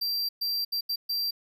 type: tone bursts at uneven times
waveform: square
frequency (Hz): 4713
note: D8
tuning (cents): +5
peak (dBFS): -27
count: 5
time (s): 0.01-0.29 / 0.41-0.65 / 0.72-0.81 / 0.89-0.96 / 1.09-1.31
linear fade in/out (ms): 10
effects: none